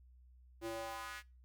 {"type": "tone with high-pass filter sweep", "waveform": "square", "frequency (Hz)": 112.9, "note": "A2", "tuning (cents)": 45, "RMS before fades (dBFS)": -44, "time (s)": [0.61, 1.23], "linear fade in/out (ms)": 50, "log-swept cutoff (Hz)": [330, 1900], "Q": 2.3, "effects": ["noise-tail reverb RT60 0.3 s tail -23 dB re dry", "added 62 Hz sine -59 dBFS peak until 1.44 s"]}